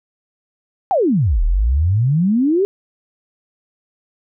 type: exponential two-way sweep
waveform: sine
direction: down then up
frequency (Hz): 830.6 to 36.71 to 412.4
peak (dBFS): -12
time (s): 0.91-2.65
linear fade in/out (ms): 0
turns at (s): 1.43
effects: none